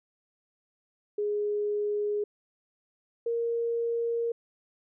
sine tone pair in turn, 415.3 / 466.2 Hz, G#4 / A#4, 0 / 0 cents, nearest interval major second, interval 200 cents, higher second, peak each -26 dBFS, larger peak neither, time 1.18-2.24 / 3.26-4.32 s, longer neither, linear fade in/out 5 ms, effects none

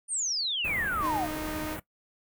sine exponential sweep, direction down, 9350 to 651 Hz, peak -27 dBFS, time 0.08-1.28 s, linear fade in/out 50 ms
pink band-stop noise, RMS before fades -38 dBFS, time 0.64-1.8 s, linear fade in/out 10 ms, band 2600 to 10000 Hz, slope 24 dB/octave
sawtooth tone, 309.2 Hz, D#4, 11 cents flat, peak -29 dBFS, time 1-1.78 s, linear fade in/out 50 ms
effects noise-tail reverb RT60 0.1 s tail -18 dB re dry

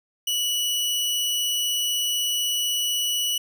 sawtooth tone, 2944 Hz, F#7, 9 cents flat, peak -19 dBFS, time 0.27-3.38 s, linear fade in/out 5 ms, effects none

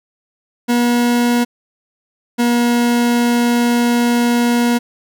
40% pulse tone pair in turn, 240.4 / 239.1 Hz, B3 / A#3, -46 / +44 cents, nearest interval unison, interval 10 cents, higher first, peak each -11 dBFS, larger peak neither, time 0.68-1.45 / 2.38-4.79 s, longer second, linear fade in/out 20 ms, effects none

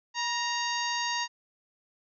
harmonic tone with a mistuned harmonic, 932.3 Hz, A#5, in tune, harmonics 1 / 2 / 3 / 4 / 5 / 6 / 7, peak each -32 / -34 / -37 / -38 / -36 / -42 / -39 dBFS, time 0.14-1.28 s, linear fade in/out 50 ms, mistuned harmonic 1, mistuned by +54 cents, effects none

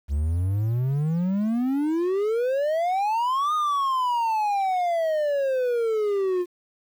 triangle exponential two-way sweep, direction up then down, 68.1 to 1244.5 to 350 Hz, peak -19 dBFS, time 0.08-6.46 s, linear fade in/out 50 ms, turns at 3.54 s, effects 9-bit

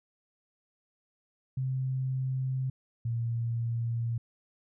sine tone pair in turn, 130.81 / 116.54 Hz, C3 / A#2, 0 / 0 cents, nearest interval major second, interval 200 cents, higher first, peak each -28 dBFS, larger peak neither, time 1.57-2.7 / 3.05-4.18 s, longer neither, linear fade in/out 5 ms, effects none

